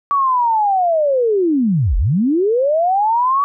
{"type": "linear two-way sweep", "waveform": "sine", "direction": "down then up", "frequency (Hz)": [1148, 36.56, 1148], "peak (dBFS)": -12, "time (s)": [0.11, 3.44], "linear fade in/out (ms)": 0, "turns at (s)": 1.97, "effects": []}